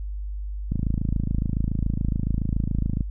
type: click train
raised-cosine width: 5 ms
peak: -12 dBFS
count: 63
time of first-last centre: 0.72-3.008 s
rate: 27.1 Hz
effects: added 50 Hz sine -28 dBFS peak until 3.1 s